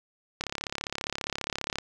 click train, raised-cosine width 0.2 ms, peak -13 dBFS, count 49, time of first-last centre 0.41-1.785 s, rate 34.9 Hz, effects none

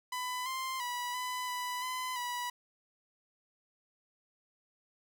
sawtooth tone with pitch steps, 1000 / 1048 / 978 / 1001 / 991 / 1015 / 977 Hz, B5 / C6 / B5 / B5 / B5 / B5 / B5, +21 / +2 / -17 / +23 / +6 / +47 / -19 cents, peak -31 dBFS, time 0.12-2.5 s, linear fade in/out 5 ms, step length 340 ms, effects none

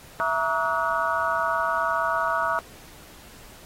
sine tone cluster, 662 / 939 / 1136 / 1275 / 1461 Hz, E5 / A#5 / C#6 / D#6 / F#6, +7 / +12 / +42 / +42 / -22 cents, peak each -28 dBFS, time 0.2-2.59 s, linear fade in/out 0 ms, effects pink hiss -48 dBFS RMS until 3.65 s + AAC 48 kbps

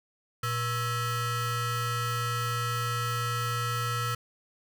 40% pulse ring-modulated tone, 601 Hz, D5, 40 cents sharp, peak -24 dBFS, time 0.43-4.15 s, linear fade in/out 5 ms, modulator 719 Hz, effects none

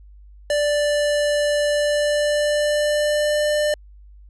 square tone with pitch glide, 587.3 to 597.2 Hz, D5 to D5, 0 to +29 cents, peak -18 dBFS, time 0.5-3.74 s, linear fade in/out 2 ms, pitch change +29 cents, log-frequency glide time 1.67-3.49 s, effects added 50 Hz sine -42 dBFS peak until 4.29 s + resampled to 24000 Hz

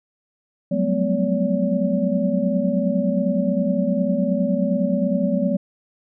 sine tone cluster, 183 / 192.7 / 215.4 / 251.4 / 571 Hz, F#3 / G3 / A3 / B3 / D5, -19 / -29 / -37 / +31 / -49 cents, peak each -24 dBFS, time 0.71-5.57 s, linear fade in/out 10 ms, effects none

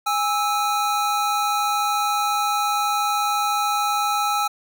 square tone pair together, 823 / 1309.6 Hz, G#5 / E6, -16 / -12 cents, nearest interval minor sixth, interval 804 cents, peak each -23 dBFS, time 0.06-4.48 s, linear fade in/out 10 ms, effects none

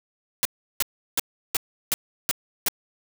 white noise bursts, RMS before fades -22 dBFS, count 7, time 0.43-2.684 s, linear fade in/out 0 ms, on 22 ms, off 350 ms, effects none

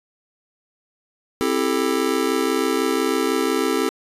square chord, A minor seventh, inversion first, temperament just, 264 / 330 / 396 / 440 Hz, C4 / E4 / G4 / A4, +16 / +2 / +18 / 0 cents, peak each -25 dBFS, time 1.41-3.89 s, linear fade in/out 0 ms, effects resampled to 32000 Hz

